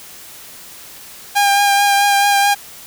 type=tone with vibrato; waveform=sawtooth; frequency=805 Hz; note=G5; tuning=46 cents sharp; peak=-7 dBFS; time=1.35-2.55 s; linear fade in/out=20 ms; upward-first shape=triangle; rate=4.6 Hz; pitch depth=22 cents each way; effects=white hiss -37 dBFS RMS until 2.86 s